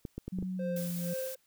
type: clicks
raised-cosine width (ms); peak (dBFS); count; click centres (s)
3; -25; 5; 0.052 / 0.18 / 0.28 / 0.387 / 0.426
type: tone with pitch glide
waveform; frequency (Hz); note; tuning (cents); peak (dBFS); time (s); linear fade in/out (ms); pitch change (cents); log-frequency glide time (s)
sine; 185.3 to 173.89; F#3 to F3; +3 to -7; -33; 0.32-1.14; 10; -110; 0.61-0.79
type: tone with tremolo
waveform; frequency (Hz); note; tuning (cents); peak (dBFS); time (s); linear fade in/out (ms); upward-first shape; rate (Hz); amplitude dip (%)
triangle; 523.3; C5; 0; -31; 0.59-1.36; 5; sine; 2.1; 95
type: noise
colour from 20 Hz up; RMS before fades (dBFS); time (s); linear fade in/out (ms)
blue; -43; 0.76-1.35; 5
effects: white hiss -71 dBFS RMS until 1.46 s